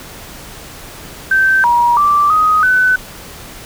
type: tone with pitch steps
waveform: sine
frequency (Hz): 1553 / 954 / 1171 / 1253 / 1507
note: G6 / A#5 / D6 / D#6 / F#6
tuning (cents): -17 / +40 / -5 / +12 / +31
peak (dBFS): -8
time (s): 1.31-2.96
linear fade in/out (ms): 5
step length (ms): 330
effects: pink hiss -33 dBFS RMS until 3.65 s

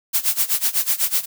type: noise with tremolo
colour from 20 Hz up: blue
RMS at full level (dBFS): -17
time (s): 0.13-1.26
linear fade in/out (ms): 20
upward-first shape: sine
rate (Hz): 8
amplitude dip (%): 90
effects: none

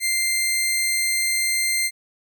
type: tone pair together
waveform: sawtooth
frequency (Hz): 2093 / 4186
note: C7 / C8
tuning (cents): 0 / 0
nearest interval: octave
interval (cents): 1200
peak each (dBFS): -18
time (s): 0-1.91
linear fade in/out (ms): 50
effects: none

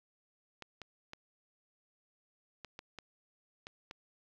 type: clicks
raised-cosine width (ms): 0.2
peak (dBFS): -27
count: 8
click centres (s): 0.623 / 0.817 / 1.134 / 2.647 / 2.791 / 2.987 / 3.669 / 3.911
effects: low-pass 5000 Hz 12 dB/octave + 10-bit

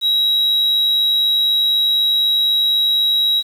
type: tone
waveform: sine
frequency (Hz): 3852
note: B7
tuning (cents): -44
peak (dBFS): -10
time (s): 0.01-3.43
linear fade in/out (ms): 50
effects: tanh soft clip ceiling -12 dBFS + 7-bit

